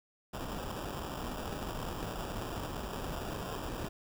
pink noise with sample-and-hold, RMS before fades -39 dBFS, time 0.33-3.89 s, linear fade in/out 10 ms, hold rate 2100 Hz, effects none

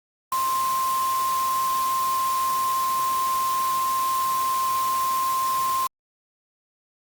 sine tone in noise, 1051 Hz, C6, 7 cents sharp, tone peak -21 dBFS, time 0.32-5.87 s, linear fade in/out 2 ms, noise white, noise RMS -33 dBFS, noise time 0.32-5.87 s, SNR +9 dB, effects Opus 48 kbps

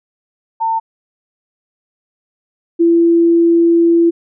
sine tone pair in turn, 900 / 337.1 Hz, A5 / E4, +39 / +39 cents, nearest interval octave + perfect fourth, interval 1700 cents, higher first, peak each -13 / -7 dBFS, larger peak second, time 0.6-0.8 / 2.79-4.11 s, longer second, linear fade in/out 20 ms, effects none

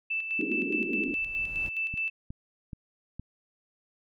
sine tone with tremolo, 2645 Hz, E7, 5 cents sharp, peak -27 dBFS, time 0.1-2.1 s, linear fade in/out 10 ms, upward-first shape square, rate 4.8 Hz, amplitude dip 50%
brown noise with exponential growth, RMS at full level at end -38 dBFS, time 0.35-1.69 s, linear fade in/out 2 ms, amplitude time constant 290 ms
white band-pass noise, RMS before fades -32 dBFS, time 0.39-1.14 s, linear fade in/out 2 ms, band 210 to 370 Hz, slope 48 dB/octave
clicks, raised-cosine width 5 ms, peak -26 dBFS, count 4, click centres 1.94 / 2.305 / 2.732 / 3.196 s
effects none

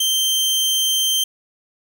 sawtooth tone, 3136 Hz, G7, in tune, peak -13 dBFS, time 0-1.24 s, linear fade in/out 5 ms, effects none

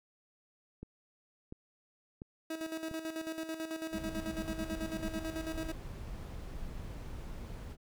click train, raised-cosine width 3 ms, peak -31 dBFS, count 4, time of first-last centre 0.83-2.913 s, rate 1.44 Hz
30% pulse tone with tremolo, 321.1 Hz, E4, 45 cents flat, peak -33 dBFS, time 2.5-5.72 s, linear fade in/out 5 ms, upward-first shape square, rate 9.1 Hz, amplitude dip 60%
brown noise, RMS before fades -43 dBFS, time 3.91-7.77 s, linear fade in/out 50 ms
sine tone bursts, 207.7 Hz, G#3, in tune, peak -37 dBFS, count 12, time 3.94-5.187 s, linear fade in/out 5 ms, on 37 ms, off 73 ms
effects none

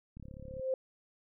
click train, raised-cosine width 5 ms, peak -35 dBFS, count 16, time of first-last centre 0.17-0.596 s, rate 35.2 Hz
sine tone with exponential growth, 523.3 Hz, C5, in tune, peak -27 dBFS, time 0.23-0.74 s, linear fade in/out 2 ms, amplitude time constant 110 ms
effects none

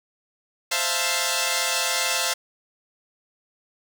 5% pulse chord, F major seventh, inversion second, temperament equal, 523.3 / 659.3 / 698.5 / 880 Hz, C5 / E5 / F5 / A5, 0 / 0 / 0 / 0 cents, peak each -16 dBFS, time 0.71-2.34 s, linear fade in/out 10 ms, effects none

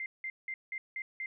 sine tone bursts, 2090 Hz, C7, 2 cents flat, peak -35 dBFS, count 6, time 0-1.26 s, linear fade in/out 2 ms, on 60 ms, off 180 ms, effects none

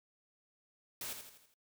white noise with echo, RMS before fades -42 dBFS, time 1.01-1.13 s, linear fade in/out 2 ms, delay 82 ms, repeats 5, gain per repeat -6 dB, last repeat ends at 1.54 s, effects noise-tail reverb RT60 0.1 s tail -25 dB re dry

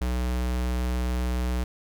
square tone, 61.74 Hz, B1, in tune, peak -25 dBFS, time 0.01-1.64 s, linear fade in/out 5 ms, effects none

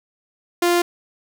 sawtooth tone, 348.6 Hz, F4, 3 cents flat, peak -11 dBFS, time 0.62-0.82 s, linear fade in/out 5 ms, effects none

